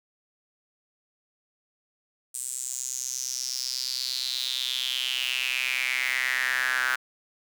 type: tone with high-pass filter sweep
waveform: sawtooth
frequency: 128.4 Hz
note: C3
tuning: 32 cents flat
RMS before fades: -29 dBFS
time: 2.34-6.96 s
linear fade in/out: 10 ms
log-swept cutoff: 8400 to 1500 Hz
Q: 6
effects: none